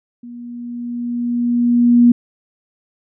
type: tone with level ramp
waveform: sine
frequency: 240 Hz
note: B3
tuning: 49 cents flat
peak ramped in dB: -31 to -5 dBFS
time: 0.23-2.12 s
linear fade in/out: 5 ms
effects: none